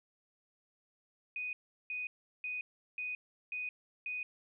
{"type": "tone bursts", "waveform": "sine", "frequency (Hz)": 2489, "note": "D#7", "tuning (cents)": 0, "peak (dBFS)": -36, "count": 6, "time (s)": [1.36, 4.23], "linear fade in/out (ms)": 2, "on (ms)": 170, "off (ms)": 370, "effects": []}